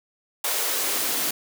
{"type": "noise with high-pass filter sweep", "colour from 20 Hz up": "white", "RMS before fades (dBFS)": -25, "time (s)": [0.44, 1.31], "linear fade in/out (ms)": 5, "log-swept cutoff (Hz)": [590, 210], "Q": 1.6, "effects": []}